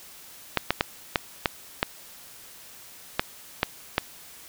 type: clicks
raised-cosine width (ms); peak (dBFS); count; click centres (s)
0.3; -4; 9; 0.573 / 0.706 / 0.809 / 1.158 / 1.458 / 1.829 / 3.195 / 3.631 / 3.981
effects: white hiss -47 dBFS RMS until 4.48 s